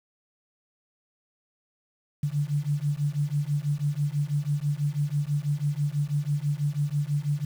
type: beating tone pair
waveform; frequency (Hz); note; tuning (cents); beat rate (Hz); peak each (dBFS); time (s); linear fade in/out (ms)
sine; 142.7 / 148.8; D3 / D3; -49 / +23; 6.1; -27; 2.23-7.45; 5
effects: 8-bit